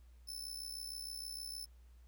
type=tone with amplitude modulation; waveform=sawtooth; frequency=5274 Hz; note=E8; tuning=in tune; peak=-37 dBFS; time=0.27-1.66 s; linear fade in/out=20 ms; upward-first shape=sine; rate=66.5 Hz; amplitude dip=80%; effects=added 60 Hz sine -57 dBFS peak until 2.07 s + pink hiss -75 dBFS RMS until 2.07 s